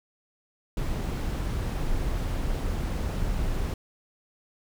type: noise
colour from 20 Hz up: brown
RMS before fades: -28 dBFS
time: 0.77-3.74 s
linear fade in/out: 2 ms
effects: none